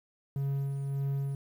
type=tone with tremolo; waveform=triangle; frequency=138.5 Hz; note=C#3; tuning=1 cent flat; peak=-26 dBFS; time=0.36-1.35 s; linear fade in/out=2 ms; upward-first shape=sine; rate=1.7 Hz; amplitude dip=35%; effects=10-bit